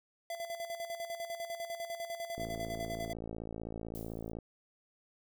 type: tone with tremolo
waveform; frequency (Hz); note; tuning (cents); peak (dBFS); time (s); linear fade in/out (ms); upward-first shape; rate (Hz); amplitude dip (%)
square; 675; E5; +41; -37; 0.3-3.13; 2; square; 10; 60
type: click train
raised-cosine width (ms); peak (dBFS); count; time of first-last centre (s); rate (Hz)
2; -28; 113; 2.38-4.387; 55.8
type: noise with exponential decay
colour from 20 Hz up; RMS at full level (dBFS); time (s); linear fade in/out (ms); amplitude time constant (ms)
violet; -46; 3.95-4.32; 0; 80
effects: none